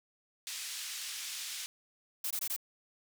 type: band-pass noise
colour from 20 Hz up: white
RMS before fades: -41 dBFS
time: 0.47-1.66 s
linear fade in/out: 0 ms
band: 2300 to 7500 Hz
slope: 12 dB/octave
type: noise bursts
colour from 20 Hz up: blue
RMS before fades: -35 dBFS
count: 4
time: 2.24-2.564 s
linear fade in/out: 5 ms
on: 66 ms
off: 20 ms
effects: none